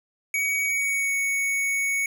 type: tone with pitch glide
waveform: square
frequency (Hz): 2255 to 2224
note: C#7 to C#7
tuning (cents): +29 to +5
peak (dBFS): -23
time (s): 0.34-2.06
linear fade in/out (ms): 2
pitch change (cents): -24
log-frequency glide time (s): 0.66-1.13
effects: none